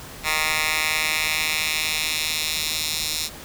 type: tone with high-pass filter sweep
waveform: 10% pulse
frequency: 155.56 Hz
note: D#3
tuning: in tune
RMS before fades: -24 dBFS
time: 0.23-3.3 s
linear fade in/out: 50 ms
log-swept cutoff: 1600 to 4400 Hz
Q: 1.4
effects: pink hiss -39 dBFS RMS until 3.44 s